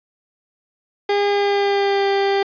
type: tone with pitch glide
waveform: 30% pulse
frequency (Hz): 405.9 to 395.7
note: G#4 to G4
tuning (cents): -40 to +16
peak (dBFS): -13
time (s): 1.09-2.43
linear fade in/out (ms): 5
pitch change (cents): -44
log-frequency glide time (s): 1.28-2.08
effects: resampled to 11025 Hz + 7-bit